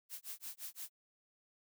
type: noise with tremolo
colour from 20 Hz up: blue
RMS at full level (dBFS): -44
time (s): 0.09-0.9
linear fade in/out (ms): 50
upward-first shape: sine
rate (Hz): 5.8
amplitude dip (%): 100
effects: none